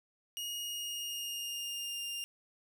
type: tone with pitch glide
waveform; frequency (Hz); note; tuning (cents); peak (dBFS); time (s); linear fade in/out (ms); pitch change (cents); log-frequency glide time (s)
sawtooth; 2872 to 2803; F7 to F7; +48 to +6; -34; 0.37-2.24; 0; -42; 0.62-2.01
effects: none